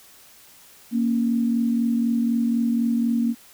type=tone pair together; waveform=sine; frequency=232.7 / 276.7 Hz; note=A#3 / C#4; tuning=-3 / -3 cents; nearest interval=minor third; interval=300 cents; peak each=-19 / -27 dBFS; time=0.91-3.35 s; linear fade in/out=50 ms; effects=white hiss -50 dBFS RMS until 3.53 s